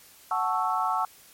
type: chord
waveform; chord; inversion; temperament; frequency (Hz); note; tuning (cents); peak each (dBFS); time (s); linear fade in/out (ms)
sine; F# minor seventh; none; equal; 740 / 880 / 1108.7 / 1318.5; F#5 / A5 / C#6 / E6; 0 / 0 / 0 / 0; -29; 0.31-1.05; 2
effects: white hiss -53 dBFS RMS until 1.33 s + MP3 64 kbps